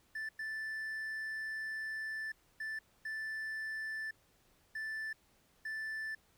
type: tone bursts at uneven times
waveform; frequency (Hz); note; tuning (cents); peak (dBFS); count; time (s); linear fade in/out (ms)
triangle; 1760; A6; 0; -36; 6; 0.15-0.29 / 0.39-2.32 / 2.6-2.79 / 3.05-4.11 / 4.75-5.13 / 5.65-6.15; 5
effects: pink hiss -70 dBFS RMS until 6.37 s